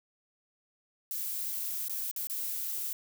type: noise with dropouts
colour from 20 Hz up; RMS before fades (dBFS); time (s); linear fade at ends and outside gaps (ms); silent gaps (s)
violet; -35; 1.11-2.93; 1; 1.883-1.896 / 2.113-2.162 / 2.271-2.298
effects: none